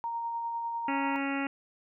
sine tone with tremolo, 930 Hz, A#5, 4 cents flat, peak -30 dBFS, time 0.04-1.16 s, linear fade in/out 0 ms, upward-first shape sine, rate 10 Hz, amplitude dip 25%
harmonic tone, 276.4 Hz, C#4, 5 cents flat, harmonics 1 / 2 / 3 / 4 / 5 / 6 / 7 / 8 / 9 / 10, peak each -31 / -41 / -38 / -45 / -39 / -46 / -40 / -43 / -42 / -42 dBFS, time 0.88-1.47 s, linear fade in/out 2 ms
effects none

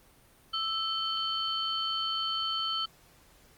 sine tone cluster, 1318 / 3078 / 4417 Hz, E6 / G7 / C#8, -1 / -32 / -7 cents, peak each -34 / -31 / -37 dBFS, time 0.53-2.86 s, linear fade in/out 10 ms, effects pink hiss -60 dBFS RMS until 3.57 s + Opus 32 kbps

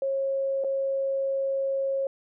sine tone with dropouts, 543 Hz, C#5, 36 cents flat, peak -24 dBFS, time 0.02-2.07 s, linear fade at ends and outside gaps 2 ms, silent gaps 0.639-0.645 s, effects none

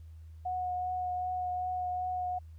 sine tone with vibrato, 729 Hz, F#5, 26 cents flat, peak -31 dBFS, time 0.45-2.39 s, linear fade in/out 10 ms, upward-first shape triangle, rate 2.6 Hz, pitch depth 14 cents each way, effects added 80 Hz sine -46 dBFS peak until 2.58 s + pink hiss -73 dBFS RMS until 2.58 s

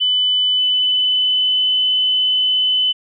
sine tone with pitch glide, 3000 to 3019 Hz, F#7 to F#7, +23 to +34 cents, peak -13 dBFS, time 0-2.93 s, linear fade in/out 20 ms, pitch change +11 cents, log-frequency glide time 0.52-1.74 s, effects none

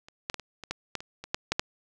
clicks, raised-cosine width 0.2 ms, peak -30 / -13 / -16 / -22 / -23 / -14 / -13 / -24 / -22 / -9 / -8 / -7 dBFS, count 12, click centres 0.085 / 0.299 / 0.343 / 0.397 / 0.637 / 0.71 / 0.953 / 1.005 / 1.24 / 1.345 / 1.52 / 1.595 s, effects none

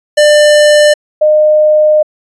square / sine tone pair in turn, 596 / 610.6 Hz, D5 / D#5, +25 / -33 cents, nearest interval unison, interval 42 cents, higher second, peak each -4 dBFS, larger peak neither, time 0.17-0.94 / 1.21-2.03 s, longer second, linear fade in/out 10 ms, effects resampled to 22050 Hz

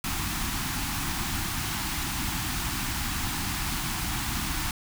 pink band-stop noise, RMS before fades -30 dBFS, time 0.04-4.71 s, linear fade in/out 2 ms, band 330 to 760 Hz, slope 48 dB/octave, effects none

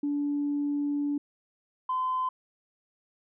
sine tone pair in turn, 288.8 / 1025.3 Hz, D4 / C6, -29 / -35 cents, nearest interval octave + minor seventh, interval 2194 cents, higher second, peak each -25 dBFS, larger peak neither, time 0.03-1.18 / 1.89-2.29 s, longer first, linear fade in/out 5 ms, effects tanh soft clip ceiling -21 dBFS

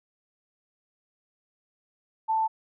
sine tone, 884 Hz, A5, 8 cents sharp, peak -22 dBFS, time 2.28-2.48 s, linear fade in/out 20 ms, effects none

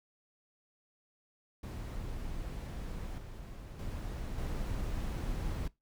brown noise with level steps, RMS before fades -40 / -45 / -39 / -36 dBFS, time 1.63-5.68 s, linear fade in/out 5 ms, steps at 3.18 / 3.79 / 4.38 s, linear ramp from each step 2 ms, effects noise-tail reverb RT60 0.2 s tail -21 dB re dry

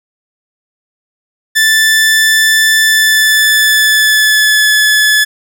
sawtooth tone with pitch glide, 1760 to 1718.8 Hz, A6 to A6, 0 to -41 cents, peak -3 dBFS, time 1.55-5.25 s, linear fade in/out 20 ms, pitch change -41 cents, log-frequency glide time 2.81-4.67 s, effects none

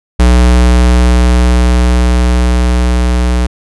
square tone with level ramp, 61.1 Hz, B1, 18 cents flat, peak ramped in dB -4 to -9 dBFS, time 0.19-3.47 s, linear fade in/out 10 ms, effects resampled to 24000 Hz

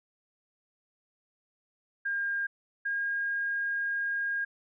sine tone pair in turn, 1610 / 1623.1 Hz, G6 / G#6, +46 / -40 cents, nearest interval unison, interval 14 cents, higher second, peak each -28 dBFS, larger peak neither, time 2.05-2.47 / 2.85-4.45 s, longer second, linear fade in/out 10 ms, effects none

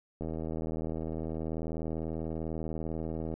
click train, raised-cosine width 2 ms, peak -23 dBFS, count 252, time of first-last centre 0.21-3.34 s, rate 80.2 Hz, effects none

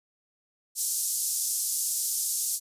white band-pass noise, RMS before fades -29 dBFS, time 0.75-2.6 s, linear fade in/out 50 ms, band 5700 to 12000 Hz, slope 24 dB/octave, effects resampled to 32000 Hz

